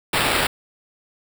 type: noise with sample-and-hold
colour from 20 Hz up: white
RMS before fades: -20 dBFS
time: 0.13-0.47 s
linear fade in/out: 5 ms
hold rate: 6300 Hz
effects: none